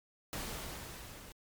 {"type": "noise with level ramp", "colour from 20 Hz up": "pink", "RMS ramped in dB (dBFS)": [-39, -52], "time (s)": [0.33, 1.32], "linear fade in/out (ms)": 0, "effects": ["MP3 96 kbps"]}